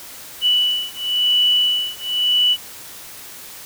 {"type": "beating tone pair", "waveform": "sine", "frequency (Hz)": [2961, 2961.96], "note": ["F#7", "F#7"], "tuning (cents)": [1, 1], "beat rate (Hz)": 0.96, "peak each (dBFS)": -18, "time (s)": [0.41, 2.57], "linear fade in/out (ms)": 50, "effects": ["white hiss -37 dBFS RMS until 3.65 s"]}